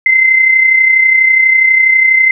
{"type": "tone with amplitude modulation", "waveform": "sine", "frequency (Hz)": 2069, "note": "C7", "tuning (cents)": -20, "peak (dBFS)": -3, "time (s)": [0.06, 2.31], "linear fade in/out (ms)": 2, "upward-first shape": "sine", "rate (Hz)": 32.2, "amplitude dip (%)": 50, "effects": []}